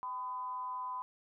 sine tone with amplitude modulation, 1008 Hz, B5, 35 cents sharp, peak -34 dBFS, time 0.03-1.02 s, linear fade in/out 0 ms, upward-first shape sine, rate 225 Hz, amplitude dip 55%, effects none

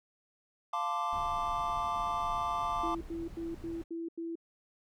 triangle chord, D minor seventh, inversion first, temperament equal with one note detuned, 698.5 / 880 / 1032.7 / 1174.7 Hz, F5 / A5 / C6 / D6, 0 / 0 / -23 / 0 cents, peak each -36 / -35 / -36 / -32 dBFS, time 0.73-2.95 s, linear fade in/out 5 ms
brown noise, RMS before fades -46 dBFS, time 1.12-3.84 s, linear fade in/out 10 ms
sine tone bursts, 332.8 Hz, E4, 17 cents sharp, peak -35 dBFS, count 6, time 2.83-4.355 s, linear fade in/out 5 ms, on 180 ms, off 89 ms
effects none

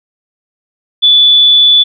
sine tone, 3465 Hz, A7, 27 cents flat, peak -3 dBFS, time 1.02-1.84 s, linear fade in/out 20 ms, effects none

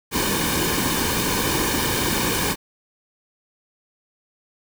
pink noise with comb filter, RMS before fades -22 dBFS, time 0.11-2.56 s, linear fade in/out 50 ms, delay 1.5 ms, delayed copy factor -0.65, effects none

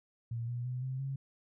sine tone with pitch steps, 116.54 / 121.07 / 125.77 / 130.66 / 135.74 Hz, A#2 / B2 / B2 / C3 / C#3, 0 / -34 / +32 / -2 / -36 cents, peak -34 dBFS, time 0.31-1.16 s, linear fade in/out 5 ms, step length 170 ms, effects none

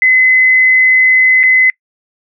sine tone with dropouts, 2034 Hz, C7, 50 cents flat, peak -5 dBFS, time 0.02-1.7 s, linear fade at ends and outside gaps 1 ms, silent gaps 1.432-1.436 s, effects noise-tail reverb RT60 0.1 s tail -25 dB re dry

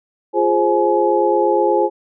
sine tone cluster, 347.5 / 416 / 527 / 847 Hz, F4 / G#4 / C5 / G#5, -9 / +3 / +12 / +34 cents, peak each -18 dBFS, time 0.33-1.9 s, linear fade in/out 50 ms, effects none

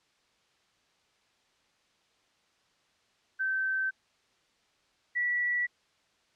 sine tone pair in turn, 1546 / 1947.8 Hz, G6 / B6, -24 / -24 cents, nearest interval major third, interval 400 cents, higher second, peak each -27 / -26 dBFS, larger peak second, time 3.39-3.91 / 5.15-5.67 s, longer neither, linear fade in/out 20 ms, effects white hiss -69 dBFS RMS until 6.35 s + low-pass 5000 Hz 12 dB/octave

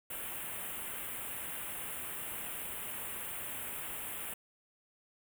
white band-stop noise, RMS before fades -41 dBFS, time 0.1-4.34 s, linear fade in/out 5 ms, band 3200 to 8400 Hz, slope 48 dB/octave, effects none

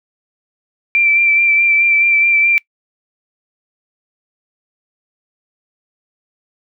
sine tone with vibrato, 2349 Hz, D7, in tune, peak -9 dBFS, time 0.95-2.58 s, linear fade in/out 0 ms, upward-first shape sine, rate 4.7 Hz, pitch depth 24 cents each way, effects noise-tail reverb RT60 0.1 s tail -24 dB re dry

